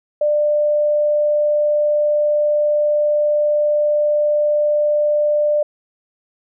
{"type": "tone", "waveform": "sine", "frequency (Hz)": 595, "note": "D5", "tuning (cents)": 22, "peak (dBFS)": -13, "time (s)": [0.21, 5.63], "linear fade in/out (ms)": 5, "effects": []}